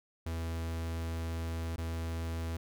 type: tone with dropouts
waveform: 45% pulse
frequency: 82.41 Hz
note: E2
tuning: in tune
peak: -34 dBFS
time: 0.26-2.57 s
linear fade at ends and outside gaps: 5 ms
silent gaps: 1.761-1.78 s
effects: none